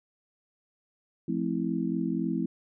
sine chord, F major seventh, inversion none, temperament just, 174.61 / 218.3 / 261.9 / 327.4 Hz, F3 / A3 / C4 / E4, 0 / -13 / +2 / -12 cents, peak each -32 dBFS, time 1.28-2.46 s, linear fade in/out 5 ms, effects none

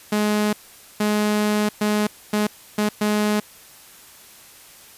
sawtooth tone bursts at uneven times, 210.2 Hz, G#3, 21 cents sharp, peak -14 dBFS, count 6, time 0.12-0.53 / 1-1.69 / 1.81-2.07 / 2.33-2.47 / 2.78-2.89 / 3.01-3.4 s, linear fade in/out 5 ms, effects white hiss -46 dBFS RMS until 4.97 s + resampled to 32000 Hz

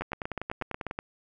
two click trains, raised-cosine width 0.5 ms, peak -18 / -17 dBFS, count 10 / 9, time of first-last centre 0.02-0.911 / 0.01-0.989 s, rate 10.1 / 8.17 Hz, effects none

